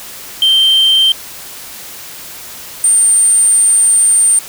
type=tone pair in turn; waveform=sine; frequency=3136 / 8893 Hz; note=G7 / C#9; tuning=0 / +5 cents; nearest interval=octave + tritone; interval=1805 cents; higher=second; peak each=-4 dBFS; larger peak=neither; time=0.42-1.12 / 2.84-4.39 s; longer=second; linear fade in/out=2 ms; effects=tanh soft clip ceiling -5 dBFS + white hiss -30 dBFS RMS until 4.48 s